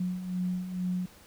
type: beating tone pair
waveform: sine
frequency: 180 / 182.2 Hz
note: F#3 / F#3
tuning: -47 / -26 cents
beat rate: 2.2 Hz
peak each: -37 / -30 dBFS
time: 0-1.06 s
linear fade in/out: 5 ms
effects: pink hiss -55 dBFS RMS until 1.26 s